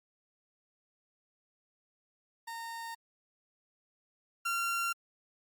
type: tone pair in turn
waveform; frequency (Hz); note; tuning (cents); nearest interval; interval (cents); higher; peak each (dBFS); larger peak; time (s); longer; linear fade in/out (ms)
30% pulse; 919 / 1376.9; A#5 / F6; -25 / -25; perfect fifth; 700; second; -37 / -28; second; 2.47-2.95 / 4.45-4.93; neither; 10
effects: Opus 48 kbps